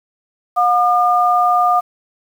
sine tone pair together, 718.3 / 1208 Hz, F5 / D6, +48 / +48 cents, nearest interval major sixth, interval 900 cents, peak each -13 / -14 dBFS, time 0.56-1.81 s, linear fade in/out 20 ms, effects 7-bit

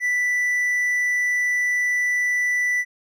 triangle tone, 1975.5 Hz, B6, in tune, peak -17 dBFS, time 0-2.85 s, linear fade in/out 50 ms, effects none

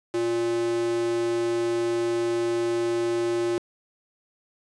square tone with high-pass filter, 116.8 Hz, A#2, 4 cents sharp, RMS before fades -25 dBFS, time 0.14-3.58 s, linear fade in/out 0 ms, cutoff 340 Hz, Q 3.6, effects resampled to 22050 Hz + 9-bit

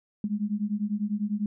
sine beating tone pair, 203 / 213 Hz, G#3 / G#3, -39 / +44 cents, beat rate 10 Hz, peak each -29 dBFS, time 0.24-1.46 s, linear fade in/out 2 ms, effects none

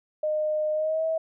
sine tone with pitch glide, 613 to 644.6 Hz, D#5 to E5, -26 to -39 cents, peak -23 dBFS, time 0.23-1.18 s, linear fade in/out 5 ms, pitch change +87 cents, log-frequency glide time 0.73-1.05 s, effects none

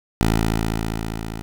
10% pulse tone with level ramp, 55 Hz, A1, in tune, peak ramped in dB -7 to -21 dBFS, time 0.21-1.42 s, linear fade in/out 0 ms, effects none

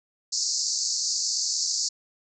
pink band-pass noise, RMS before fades -27 dBFS, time 0.32-1.89 s, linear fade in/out 10 ms, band 4400 to 7300 Hz, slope 96 dB/octave, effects none

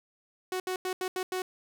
sawtooth tone bursts at uneven times, 370 Hz, F#4, in tune, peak -26 dBFS, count 6, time 0.52-0.6 / 0.67-0.76 / 0.85-0.93 / 1.01-1.08 / 1.16-1.23 / 1.32-1.42 s, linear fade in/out 2 ms, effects none

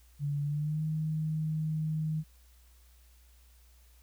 sine tone with pitch glide, 144 to 156.13 Hz, D3 to D#3, -34 to +6 cents, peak -29 dBFS, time 0.19-2.24 s, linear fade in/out 50 ms, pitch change +140 cents, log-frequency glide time 0.42-0.83 s, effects added 60 Hz sine -57 dBFS peak until 4.02 s + white hiss -66 dBFS RMS until 4.02 s

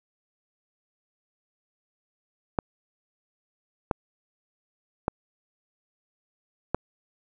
clicks, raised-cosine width 1 ms, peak -9 dBFS, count 4, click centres 2.588 / 3.912 / 5.081 / 6.746 s, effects none

